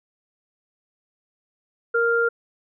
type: tone pair together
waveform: sine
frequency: 466.2 / 1396.9 Hz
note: A#4 / F6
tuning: 0 / 0 cents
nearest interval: octave + perfect fifth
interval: 1900 cents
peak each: -20 / -20 dBFS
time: 1.94-2.29 s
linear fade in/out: 10 ms
effects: none